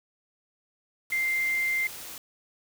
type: tone in noise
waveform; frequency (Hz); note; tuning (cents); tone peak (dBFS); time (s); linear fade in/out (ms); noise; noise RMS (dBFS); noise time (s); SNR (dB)
sine; 2093; C7; 0; -24; 1.12-1.87; 2; white; -41; 1.1-2.18; +14
effects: none